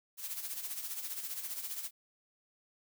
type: noise with tremolo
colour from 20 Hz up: blue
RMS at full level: -38 dBFS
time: 0.17-1.91 s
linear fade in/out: 50 ms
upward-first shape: sine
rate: 15 Hz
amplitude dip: 60%
effects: none